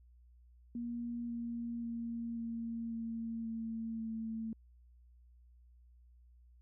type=tone with pitch steps; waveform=sine; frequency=237.2 / 234.9 / 232.6 / 230.3 / 228.1 / 225.8 / 223.6 Hz; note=A#3 / A#3 / A#3 / A#3 / A#3 / A3 / A3; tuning=+30 / +13 / -4 / -21 / -37 / +45 / +28 cents; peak=-37 dBFS; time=0.75-4.53 s; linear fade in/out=2 ms; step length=540 ms; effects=added 60 Hz sine -59 dBFS peak until 6.61 s